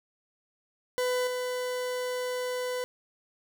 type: tone with level steps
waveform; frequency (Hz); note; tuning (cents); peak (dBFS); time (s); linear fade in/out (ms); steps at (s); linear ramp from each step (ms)
40% pulse; 500; B4; +21; -25 / -29; 0.98-2.84; 0; 1.27; 2
effects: none